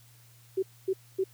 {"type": "tone bursts", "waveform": "sine", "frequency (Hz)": 381.2, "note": "G4", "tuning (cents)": -48, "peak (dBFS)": -24, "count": 3, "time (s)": [0.57, 1.241], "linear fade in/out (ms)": 10, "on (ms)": 57, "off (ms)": 250, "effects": ["added 118 Hz sine -56 dBFS peak until 1.33 s", "white hiss -60 dBFS RMS until 1.33 s"]}